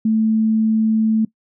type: tone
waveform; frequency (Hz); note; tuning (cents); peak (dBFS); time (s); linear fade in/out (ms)
sine; 220; A3; 0; -13; 0.05-1.25; 5
effects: noise-tail reverb RT60 0.1 s tail -20 dB re dry